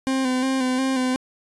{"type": "tone with vibrato", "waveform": "40% pulse", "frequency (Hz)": 260, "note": "C4", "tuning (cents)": -11, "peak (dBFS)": -19, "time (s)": [0.07, 1.16], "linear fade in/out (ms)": 0, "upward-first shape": "square", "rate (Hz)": 2.8, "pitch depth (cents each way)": 32, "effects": ["resampled to 24000 Hz"]}